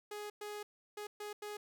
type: tone bursts at uneven times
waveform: sawtooth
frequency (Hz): 416.9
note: G#4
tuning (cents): +7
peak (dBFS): -38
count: 5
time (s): 0.11-0.3 / 0.41-0.63 / 0.97-1.07 / 1.2-1.33 / 1.42-1.57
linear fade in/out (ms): 5
effects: none